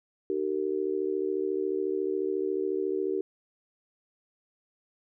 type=tone with amplitude modulation; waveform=sine; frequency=383.5 Hz; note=G4; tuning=38 cents flat; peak=-22 dBFS; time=0.3-3.21 s; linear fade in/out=0 ms; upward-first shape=sine; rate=74.1 Hz; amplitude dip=100%; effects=none